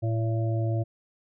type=harmonic tone with a mistuned harmonic; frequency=112.4 Hz; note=A2; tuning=37 cents sharp; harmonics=1 / 3 / 5 / 6; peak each=-24 / -34 / -37 / -37 dBFS; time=0.02-0.84 s; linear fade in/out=20 ms; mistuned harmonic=5; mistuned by=+21 cents; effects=none